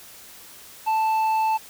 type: tone with tanh clipping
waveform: sine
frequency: 880 Hz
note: A5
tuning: in tune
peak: -20 dBFS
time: 0.86-1.58 s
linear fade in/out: 20 ms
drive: 6 dB
effects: white hiss -45 dBFS RMS until 1.69 s